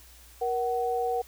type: tone pair together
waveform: sine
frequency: 473.4 / 749.1 Hz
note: A#4 / F#5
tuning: +27 / +21 cents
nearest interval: minor sixth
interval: 794 cents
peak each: -28 / -28 dBFS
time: 0.41-1.22 s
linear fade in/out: 10 ms
effects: added 60 Hz sine -53 dBFS peak until 1.27 s + white hiss -54 dBFS RMS until 1.27 s